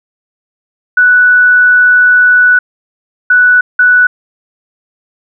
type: tone bursts at uneven times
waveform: sine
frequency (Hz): 1481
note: F#6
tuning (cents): +1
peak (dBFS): -3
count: 3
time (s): 0.97-2.59 / 3.3-3.61 / 3.79-4.07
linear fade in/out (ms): 5
effects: none